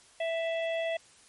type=harmonic tone with a mistuned harmonic; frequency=659.3 Hz; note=E5; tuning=in tune; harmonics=1 / 3 / 4 / 5; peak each=-29 / -39 / -41 / -43 dBFS; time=0.2-0.97 s; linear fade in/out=5 ms; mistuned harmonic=5; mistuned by=+25 cents; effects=white hiss -58 dBFS RMS until 1.28 s + MP3 48 kbps